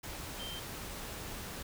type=tone in noise; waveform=sine; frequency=3136 Hz; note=G7; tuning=in tune; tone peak=-42 dBFS; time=0.39-0.6 s; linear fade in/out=10 ms; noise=pink; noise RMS=-43 dBFS; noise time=0.03-1.63 s; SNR=-2 dB; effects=none